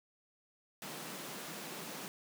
pink high-pass noise, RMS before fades -45 dBFS, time 0.82-2.08 s, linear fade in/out 0 ms, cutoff 150 Hz, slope 48 dB/octave, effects none

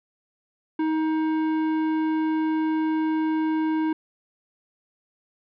triangle tone with tanh clipping, 315 Hz, D#4, 21 cents sharp, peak -23 dBFS, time 0.79-3.93 s, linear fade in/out 5 ms, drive 17 dB, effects none

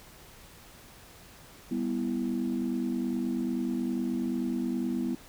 sine chord, E minor, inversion first, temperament just, 197.78 / 247.2 / 329.6 Hz, G3 / B3 / E4, +16 / +2 / 0 cents, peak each -33 / -29 / -33 dBFS, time 1.71-5.15 s, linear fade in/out 5 ms, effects tanh soft clip ceiling -21 dBFS + pink hiss -52 dBFS RMS until 5.28 s

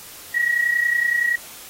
sine tone pair together, 1883.3 / 1914 Hz, A#6 / A#6, +17 / +45 cents, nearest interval unison, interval 28 cents, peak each -23 / -18 dBFS, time 0.34-1.36 s, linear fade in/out 10 ms, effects white hiss -40 dBFS RMS until 1.69 s + AAC 48 kbps

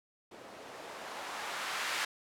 violet noise with low-pass filter sweep, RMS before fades -40 dBFS, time 0.31-2.05 s, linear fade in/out 5 ms, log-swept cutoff 390 to 1700 Hz, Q 0.93, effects none

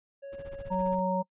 triangle tone, 555 Hz, C#5, 2 cents sharp, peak -37 dBFS, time 0.22-0.95 s, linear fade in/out 20 ms
brown noise with tremolo, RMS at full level -41 dBFS, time 0.32-1 s, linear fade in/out 10 ms, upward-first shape sine, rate 15 Hz, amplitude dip 100%
harmonic tone, 185.5 Hz, F#3, 5 cents sharp, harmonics 1 / 3 / 5, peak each -30 / -30 / -30 dBFS, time 0.7-1.23 s, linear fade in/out 20 ms
effects noise-tail reverb RT60 0.1 s tail -26 dB re dry + resampled to 8000 Hz

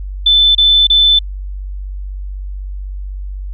sine tone bursts, 3520 Hz, A7, in tune, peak -6 dBFS, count 3, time 0.26-1.19 s, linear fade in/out 5 ms, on 290 ms, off 30 ms, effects added 48 Hz sine -21 dBFS peak until 3.53 s

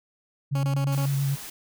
sine tone with vibrato, 138.59 Hz, C#3, in tune, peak -22 dBFS, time 0.51-1.36 s, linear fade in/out 20 ms, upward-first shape sine, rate 8.8 Hz, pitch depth 21 cents each way
15% pulse tone bursts, 277.2 Hz, C#4, in tune, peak -25 dBFS, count 5, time 0.55-1.057 s, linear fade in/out 2 ms, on 83 ms, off 23 ms
white noise, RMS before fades -39 dBFS, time 0.92-1.5 s, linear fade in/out 5 ms
effects none

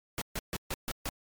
pink noise bursts, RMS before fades -34 dBFS, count 6, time 0.18-1.09 s, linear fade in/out 0 ms, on 35 ms, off 140 ms, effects MP3 96 kbps

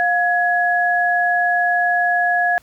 sine tone pair together, 707 / 1680 Hz, F5 / G#6, +21 / +19 cents, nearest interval octave + minor third, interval 1498 cents, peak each -17 dBFS, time 0-2.58 s, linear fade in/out 0 ms, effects pink hiss -53 dBFS RMS until 2.62 s

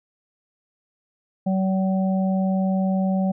harmonic tone, 189.9 Hz, F#3, 45 cents sharp, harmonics 1 / 3 / 4, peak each -19 / -29 / -31 dBFS, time 1.46-3.32 s, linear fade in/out 10 ms, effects none

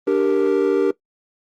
triangle chord, G minor, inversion second, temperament equal, 293.7 / 392 / 466.2 Hz, D4 / G4 / Bb4, 0 / 0 / 0 cents, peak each -19 / -16 / -17 dBFS, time 0.07-0.91 s, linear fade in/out 5 ms, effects noise-tail reverb RT60 0.1 s tail -18 dB re dry + Opus 24 kbps

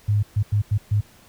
sine tone bursts at uneven times, 103.83 Hz, G#2, in tune, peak -16 dBFS, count 5, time 0.08-0.23 / 0.36-0.43 / 0.52-0.62 / 0.71-0.78 / 0.91-1.01 s, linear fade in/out 10 ms, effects pink hiss -52 dBFS RMS until 1.28 s

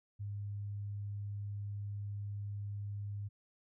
sine tone, 101.9 Hz, G#2, 32 cents flat, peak -38 dBFS, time 0.19-3.29 s, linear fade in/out 20 ms, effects none

